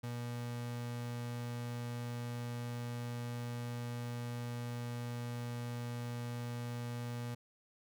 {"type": "tone", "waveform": "35% pulse", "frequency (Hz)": 120.2, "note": "B2", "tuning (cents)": -46, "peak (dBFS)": -37, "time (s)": [0.03, 7.35], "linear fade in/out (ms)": 10, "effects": []}